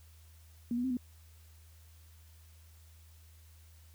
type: tone with pitch steps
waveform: sine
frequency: 237.9 / 245 / 260.8 / 247.2 Hz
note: A#3 / B3 / C4 / B3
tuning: +35 / -14 / -5 / +2 cents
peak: -30 dBFS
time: 0.71-0.97 s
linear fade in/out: 2 ms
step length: 65 ms
effects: added 80 Hz sine -55 dBFS peak until 3.94 s + white hiss -65 dBFS RMS until 3.94 s